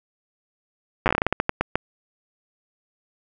slowing click train, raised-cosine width 0.5 ms, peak -4 dBFS, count 15, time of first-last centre 1.06-1.756 s, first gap 8 ms, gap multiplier 1.25, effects none

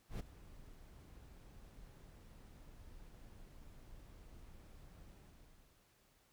brown noise with ADSR envelope, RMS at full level -39 dBFS, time 0.09-5.87 s, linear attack 110 ms, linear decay 12 ms, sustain -18 dB, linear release 740 ms, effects pink hiss -72 dBFS RMS until 6.32 s

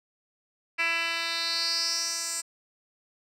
10% pulse tone with band-pass filter sweep, 333.4 Hz, E4, 20 cents sharp, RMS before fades -29 dBFS, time 0.78-2.42 s, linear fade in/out 20 ms, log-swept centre 2500 to 7600 Hz, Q 4.7, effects none

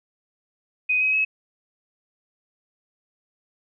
sine tone with pitch steps, 2501 / 2536 / 2571 Hz, D#7 / D#7 / E7, +8 / +32 / -44 cents, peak -18 dBFS, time 0.89-1.25 s, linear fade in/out 10 ms, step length 120 ms, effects none

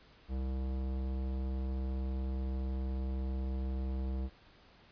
sine tone with tanh clipping, 65.41 Hz, C2, in tune, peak -35 dBFS, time 0.28-4.3 s, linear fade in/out 50 ms, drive 18 dB, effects pink hiss -61 dBFS RMS until 4.91 s + resampled to 11025 Hz

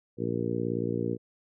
harmonic tone, 58.27 Hz, A#1, in tune, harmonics 2 / 3 / 4 / 5 / 6 / 7 / 8, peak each -35 / -35 / -35 / -35 / -35 / -35 / -35 dBFS, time 0.17-1.18 s, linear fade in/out 50 ms, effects none

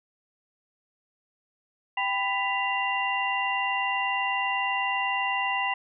sine tone cluster, 786 / 998 / 1986 / 2778 Hz, G5 / B5 / B6 / F7, +4 / +18 / +9 / -10 cents, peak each -30 dBFS, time 1.97-5.74 s, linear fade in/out 5 ms, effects none

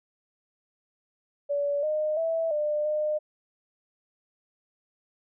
sine tone with pitch steps, 573 / 613 / 655 / 599 / 607 Hz, D5 / D#5 / E5 / D5 / D#5, -43 / -26 / -11 / +34 / -43 cents, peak -24 dBFS, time 1.49-3.19 s, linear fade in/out 20 ms, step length 340 ms, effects none

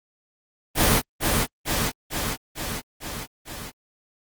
pink noise with echo, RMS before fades -18 dBFS, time 0.75-1.02 s, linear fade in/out 50 ms, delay 450 ms, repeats 6, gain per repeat -3 dB, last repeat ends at 3.72 s, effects Opus 24 kbps

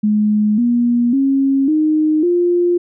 sine tone with pitch steps, 211 / 239.6 / 272.1 / 308.9 / 350.8 Hz, G#3 / A#3 / C#4 / D#4 / F4, +28 / +48 / -32 / -12 / +8 cents, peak -11 dBFS, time 0.03-2.78 s, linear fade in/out 10 ms, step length 550 ms, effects none

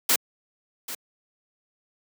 white noise with echo, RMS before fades -20 dBFS, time 0.09-0.16 s, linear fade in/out 5 ms, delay 790 ms, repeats 1, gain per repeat -14 dB, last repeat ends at 0.95 s, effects high-pass 150 Hz 12 dB/octave

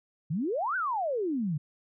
sine exponential two-way sweep, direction up then down, 139.3 to 1568 to 139.3 Hz, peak -27 dBFS, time 0.3-1.58 s, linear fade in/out 10 ms, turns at 0.76 s, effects none

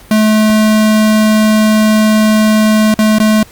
square tone with dropouts, 215.7 Hz, A3, 34 cents flat, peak -7 dBFS, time 0.11-3.43 s, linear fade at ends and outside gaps 2 ms, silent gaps 2.941-2.989 / 3.185-3.2 s, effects pink hiss -39 dBFS RMS until 3.51 s + Opus 48 kbps

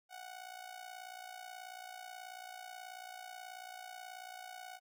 sawtooth tone with amplitude modulation, 740 Hz, F#5, in tune, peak -40 dBFS, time 0.09-4.8 s, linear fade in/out 50 ms, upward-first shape sine, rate 58.4 Hz, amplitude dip 75%, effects none

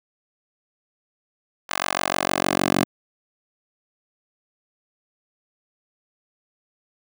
10% pulse tone with high-pass filter sweep, 46.52 Hz, F#1, 10 cents sharp, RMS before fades -23 dBFS, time 1.69-2.85 s, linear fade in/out 10 ms, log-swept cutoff 1100 to 250 Hz, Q 1, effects none

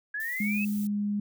sine exponential sweep, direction up, 1649 to 2645 Hz, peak -30 dBFS, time 0.14-0.65 s, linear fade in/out 5 ms
violet noise, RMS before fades -43 dBFS, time 0.2-0.87 s, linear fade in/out 2 ms
sine tone with pitch glide, 207.7 to 205.6 Hz, G#3 to G#3, 0 to -17 cents, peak -26 dBFS, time 0.4-1.2 s, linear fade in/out 5 ms, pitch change -17 cents, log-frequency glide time 0.6-0.96 s
effects none

